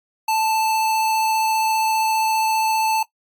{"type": "tone with vibrato", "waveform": "square", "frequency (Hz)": 880, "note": "A5", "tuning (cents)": 0, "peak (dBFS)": -18, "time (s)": [0.28, 3.03], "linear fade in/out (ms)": 5, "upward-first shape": "sine", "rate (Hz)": 15, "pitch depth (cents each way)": 8, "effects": ["noise-tail reverb RT60 0.1 s tail -18 dB re dry", "AAC 64 kbps"]}